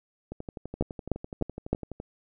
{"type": "two click trains", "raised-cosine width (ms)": 2, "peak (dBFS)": [-23, -11], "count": [21, 4], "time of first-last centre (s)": [[0.32, 2.001], [0.81, 1.73]], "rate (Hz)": [11.9, 3.26], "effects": []}